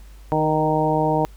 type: harmonic tone with a mistuned harmonic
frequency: 154.9 Hz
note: D#3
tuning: 7 cents flat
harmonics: 1 / 2 / 3 / 4 / 5 / 6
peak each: -24 / -24 / -24 / -24 / -24 / -24 dBFS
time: 0.32-1.25 s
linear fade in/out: 0 ms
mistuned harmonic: 3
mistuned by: +17 cents
effects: added 50 Hz sine -40 dBFS peak until 1.36 s + pink hiss -54 dBFS RMS until 1.36 s